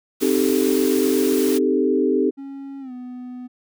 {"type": "noise", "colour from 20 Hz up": "white", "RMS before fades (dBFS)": -30, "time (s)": [0.2, 1.59], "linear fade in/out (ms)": 20}
{"type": "chord", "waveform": "sine", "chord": "A half-diminished seventh", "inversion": "first", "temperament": "equal with one note detuned", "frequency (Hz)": [261.6, 309.3, 392, 440], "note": ["C4", "Eb4", "G4", "A4"], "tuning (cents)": [0, -10, 0, 0], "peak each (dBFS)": [-21, -22, -20, -23], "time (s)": [0.21, 2.31], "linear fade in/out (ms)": 20}
{"type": "tone with pitch glide", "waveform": "triangle", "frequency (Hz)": [275, 249.3], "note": ["C#4", "B3"], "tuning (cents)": [-14, 16], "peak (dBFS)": -29, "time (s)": [2.37, 3.48], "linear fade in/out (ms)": 20, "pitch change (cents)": -170, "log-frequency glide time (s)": [2.8, 2.92]}
{"effects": []}